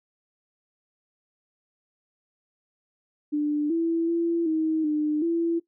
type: tone with pitch steps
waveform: sine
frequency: 296.5 / 331.6 / 337 / 316.9 / 302 / 335.3 Hz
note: D4 / E4 / E4 / D#4 / D4 / E4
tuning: +17 / +10 / +38 / +32 / +48 / +30 cents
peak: -21 dBFS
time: 3.32-5.6 s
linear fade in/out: 20 ms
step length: 380 ms
effects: noise-tail reverb RT60 0.1 s tail -17 dB re dry